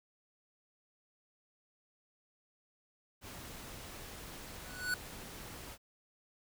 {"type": "noise", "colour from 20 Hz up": "pink", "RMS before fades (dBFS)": -48, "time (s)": [3.21, 5.78], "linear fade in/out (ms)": 50}
{"type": "tone with exponential growth", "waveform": "square", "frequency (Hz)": 1480, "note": "F#6", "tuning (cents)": 0, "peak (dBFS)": -30, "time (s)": [4.55, 4.94], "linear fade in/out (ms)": 2, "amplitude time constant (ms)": 84}
{"effects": []}